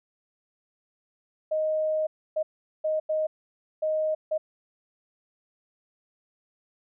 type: tone bursts at uneven times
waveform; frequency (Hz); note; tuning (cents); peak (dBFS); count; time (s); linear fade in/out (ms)
sine; 623; D#5; +2; -23; 6; 1.51-2.07 / 2.36-2.43 / 2.84-3 / 3.09-3.27 / 3.82-4.15 / 4.31-4.38; 10
effects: none